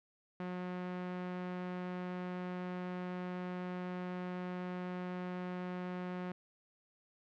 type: tone with low-pass filter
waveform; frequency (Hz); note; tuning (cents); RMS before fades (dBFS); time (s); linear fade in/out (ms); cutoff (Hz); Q
sawtooth; 180.8; F#3; -40; -41; 0.4-6.32; 2; 2100; 0.86
effects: none